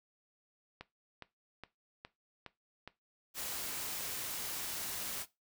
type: click train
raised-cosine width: 0.3 ms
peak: -29 dBFS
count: 6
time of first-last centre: 0.81-2.876 s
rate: 2.42 Hz
type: noise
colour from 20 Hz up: white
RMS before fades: -40 dBFS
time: 3.34-5.26 s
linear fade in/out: 50 ms
effects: noise-tail reverb RT60 0.2 s tail -17 dB re dry